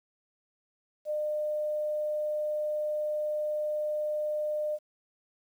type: tone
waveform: sine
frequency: 604 Hz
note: D5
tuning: 48 cents sharp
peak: -28 dBFS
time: 1.05-4.79 s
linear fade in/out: 50 ms
effects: 10-bit